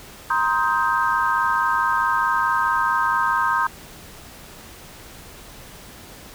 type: chord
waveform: sine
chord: C minor seventh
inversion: third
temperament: just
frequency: 941.9 / 1046.5 / 1255.8 / 1569.8 Hz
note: Bb5 / C6 / Eb6 / G6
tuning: +18 / 0 / +16 / +2 cents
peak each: -23 dBFS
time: 0.3-3.67 s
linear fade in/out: 5 ms
effects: pink hiss -42 dBFS RMS until 6.34 s